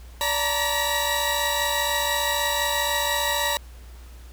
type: tone cluster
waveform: sawtooth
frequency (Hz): 578 / 909 / 953 / 1912 / 3879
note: D5 / A#5 / A#5 / A#6 / B7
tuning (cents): -28 / -44 / +38 / +43 / -32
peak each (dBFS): -25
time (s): 0.21-3.57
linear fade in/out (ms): 0
effects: added 60 Hz sine -40 dBFS peak until 4.32 s + pink hiss -52 dBFS RMS until 4.32 s